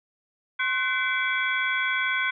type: tone cluster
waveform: sine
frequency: 1060 / 1510 / 2052 / 2307 / 3346 Hz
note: C6 / F#6 / C7 / D7 / G#7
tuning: +22 / +35 / -34 / -31 / +12 cents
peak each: -32 / -26 / -29 / -30 / -34 dBFS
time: 0.59-2.31 s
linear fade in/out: 10 ms
effects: none